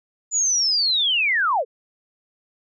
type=linear sweep; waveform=sine; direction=down; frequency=7040 to 415.3 Hz; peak=-17 dBFS; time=0.31-1.65 s; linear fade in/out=50 ms; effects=none